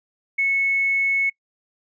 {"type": "tone with tanh clipping", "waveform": "triangle", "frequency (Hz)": 2200, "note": "C#7", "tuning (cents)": -14, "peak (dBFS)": -17, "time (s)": [0.38, 1.3], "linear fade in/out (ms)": 10, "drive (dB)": 2, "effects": ["noise-tail reverb RT60 0.1 s tail -25 dB re dry", "resampled to 16000 Hz"]}